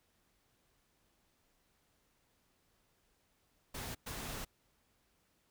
pink noise bursts at uneven times, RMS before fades -43 dBFS, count 2, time 3.74-3.95 / 4.06-4.45 s, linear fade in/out 10 ms, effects pink hiss -75 dBFS RMS until 5.5 s

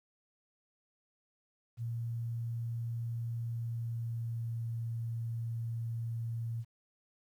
sine tone with pitch glide, 116.54 to 115.4 Hz, A#2 to A#2, 0 to -17 cents, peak -34 dBFS, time 1.77-6.65 s, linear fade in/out 50 ms, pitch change -17 cents, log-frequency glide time 3.45-4.67 s, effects 11-bit

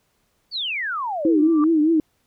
sine exponential sweep, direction down, 4699 to 261.6 Hz, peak -23 dBFS, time 0.51-1.51 s, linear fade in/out 50 ms
sine tone with vibrato, 314.9 Hz, D#4, 21 cents sharp, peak -14 dBFS, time 1.25-2 s, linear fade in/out 2 ms, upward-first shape triangle, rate 4.9 Hz, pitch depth 120 cents each way
sine tone with exponential growth, 1171 Hz, D6, 5 cents flat, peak -22 dBFS, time 1.38-1.64 s, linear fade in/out 1 ms, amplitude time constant 55 ms
effects pink hiss -67 dBFS RMS until 2.26 s

